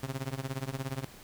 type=tone with tremolo; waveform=sawtooth; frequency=133.7 Hz; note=C3; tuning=38 cents sharp; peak=-26 dBFS; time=0.03-1.05 s; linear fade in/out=2 ms; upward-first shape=triangle; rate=17 Hz; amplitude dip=100%; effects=pink hiss -52 dBFS RMS until 1.23 s